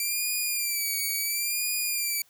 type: tone with vibrato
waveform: 5% pulse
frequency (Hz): 2349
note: D7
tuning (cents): 0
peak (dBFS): -17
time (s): 0-2.22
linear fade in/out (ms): 2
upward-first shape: sine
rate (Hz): 0.72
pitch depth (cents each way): 74
effects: white hiss -62 dBFS RMS until 2.29 s